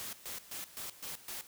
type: noise with tremolo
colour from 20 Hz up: white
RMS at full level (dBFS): -42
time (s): 0-1.47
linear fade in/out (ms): 0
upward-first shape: square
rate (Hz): 3.9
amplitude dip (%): 80
effects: none